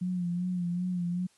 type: tone with vibrato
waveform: sine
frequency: 177.8 Hz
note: F3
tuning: 31 cents sharp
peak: -28 dBFS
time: 0.01-1.27 s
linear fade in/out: 10 ms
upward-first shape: sine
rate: 2.6 Hz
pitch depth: 46 cents each way
effects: white hiss -65 dBFS RMS until 1.37 s + resampled to 24000 Hz